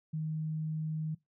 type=tone; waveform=sine; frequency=156.5 Hz; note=D#3; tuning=10 cents sharp; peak=-32 dBFS; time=0.13-1.15 s; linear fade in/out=10 ms; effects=noise-tail reverb RT60 0.2 s tail -22 dB re dry